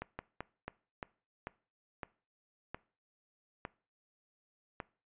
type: slowing click train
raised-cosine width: 0.5 ms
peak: -24 dBFS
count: 10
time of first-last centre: 0.02-4.802 s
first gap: 170 ms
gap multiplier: 1.27
effects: noise-tail reverb RT60 0.4 s tail -21 dB re dry + resampled to 8000 Hz